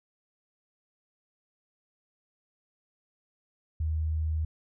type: tone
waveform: sine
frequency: 78.6 Hz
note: D#2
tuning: 18 cents sharp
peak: -26 dBFS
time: 3.8-4.45 s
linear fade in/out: 5 ms
effects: none